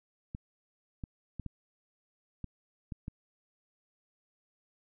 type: clicks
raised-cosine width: 5 ms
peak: -26 dBFS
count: 7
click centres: 0.349 / 1.038 / 1.397 / 1.463 / 2.443 / 2.922 / 3.081 s
effects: none